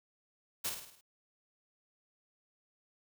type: noise with echo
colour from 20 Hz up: white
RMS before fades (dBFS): -35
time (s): 0.64-0.7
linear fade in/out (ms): 10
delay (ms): 52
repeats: 6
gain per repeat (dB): -5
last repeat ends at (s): 1.012
effects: none